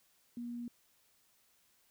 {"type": "tone", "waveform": "sine", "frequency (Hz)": 239, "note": "A#3", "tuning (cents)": 43, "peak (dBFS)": -39, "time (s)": [0.37, 0.68], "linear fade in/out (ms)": 2, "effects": ["white hiss -71 dBFS RMS until 1.9 s"]}